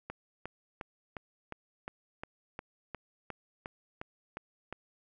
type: click train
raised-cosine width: 0.5 ms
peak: -24 dBFS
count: 14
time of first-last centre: 0.1-4.726 s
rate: 2.81 Hz
effects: none